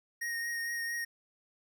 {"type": "tone with vibrato", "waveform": "square", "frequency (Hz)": 1864.7, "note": "A#6", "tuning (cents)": 0, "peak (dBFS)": -34, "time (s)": [0.21, 1.05], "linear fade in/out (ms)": 10, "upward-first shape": "triangle", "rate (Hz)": 4.4, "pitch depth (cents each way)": 18, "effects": ["12-bit"]}